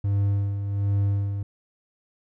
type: tone with tremolo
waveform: triangle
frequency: 100.2 Hz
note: G2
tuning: 38 cents sharp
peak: -17 dBFS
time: 0.04-1.43 s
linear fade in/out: 5 ms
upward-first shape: sine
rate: 1.3 Hz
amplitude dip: 55%
effects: none